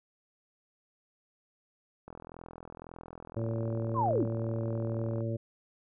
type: click train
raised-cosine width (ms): 1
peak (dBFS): -31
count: 132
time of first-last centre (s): 2.08-5.206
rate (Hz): 41.9
type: harmonic tone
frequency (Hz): 113.6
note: A#2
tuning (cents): -44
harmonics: 1 / 2 / 3 / 4 / 5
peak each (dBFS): -32 / -39 / -39 / -43 / -39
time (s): 3.36-5.37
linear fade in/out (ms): 10
type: linear sweep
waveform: sine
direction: down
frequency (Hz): 1137 to 148.6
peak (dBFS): -26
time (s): 3.94-4.27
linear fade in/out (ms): 50
effects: none